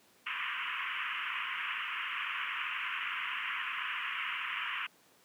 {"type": "band-pass noise", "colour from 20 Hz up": "white", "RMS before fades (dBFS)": -37, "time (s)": [0.26, 4.87], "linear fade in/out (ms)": 10, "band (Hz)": [1000, 3000], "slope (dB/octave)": 96, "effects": ["pink hiss -64 dBFS RMS until 5.24 s", "high-pass 200 Hz 12 dB/octave"]}